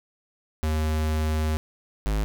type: tone pair in turn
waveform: square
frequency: 77.78 / 52.17 Hz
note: D#2 / G#1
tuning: 0 / +9 cents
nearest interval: perfect fifth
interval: 691 cents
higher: first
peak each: -23 dBFS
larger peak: neither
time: 0.63-1.57 / 2.06-2.24 s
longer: first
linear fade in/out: 0 ms
effects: none